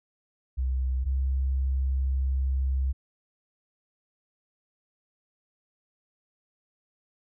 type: tone pair in turn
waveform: sine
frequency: 64.5 / 66.31 Hz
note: C2 / C2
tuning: -24 / +24 cents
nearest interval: unison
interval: 48 cents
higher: second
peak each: -24 / -23 dBFS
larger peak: second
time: 0.57-1.05 / 1.05-2.93 s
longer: second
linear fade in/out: 20 ms
effects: none